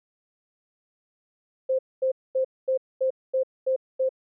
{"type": "tone bursts", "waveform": "sine", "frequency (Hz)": 523.3, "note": "C5", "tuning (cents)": 0, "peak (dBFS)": -20, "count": 8, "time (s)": [1.69, 4.092], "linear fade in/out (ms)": 10, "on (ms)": 99, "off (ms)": 230, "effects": []}